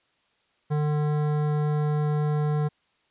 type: tone with hard clipping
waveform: sine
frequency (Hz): 149.7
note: D3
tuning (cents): +33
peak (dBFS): -24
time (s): 0.7-2.69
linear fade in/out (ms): 20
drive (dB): 15
effects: white hiss -68 dBFS RMS until 3.1 s + resampled to 8000 Hz